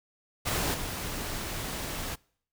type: noise with level steps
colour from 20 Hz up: pink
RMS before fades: -29 / -35 dBFS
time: 0.45-2.16 s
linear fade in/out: 20 ms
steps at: 0.74 s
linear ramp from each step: 5 ms
effects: noise-tail reverb RT60 0.6 s tail -26 dB re dry